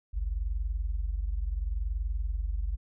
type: tone pair together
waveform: sine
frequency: 48.79 / 69.5 Hz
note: G1 / C#2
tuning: -7 / +5 cents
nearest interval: tritone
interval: 612 cents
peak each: -29 / -35 dBFS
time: 0.13-2.77 s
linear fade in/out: 20 ms
effects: none